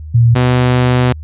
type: tone pair in turn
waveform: sine / sawtooth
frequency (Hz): 117.3 / 125.02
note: A#2 / B2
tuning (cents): +11 / +22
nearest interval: minor second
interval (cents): 111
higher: second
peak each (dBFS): -5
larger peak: neither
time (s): 0.14-0.35 / 0.35-1.13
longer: second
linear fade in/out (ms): 10
effects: added 77 Hz sine -25 dBFS peak until 1.23 s + resampled to 8000 Hz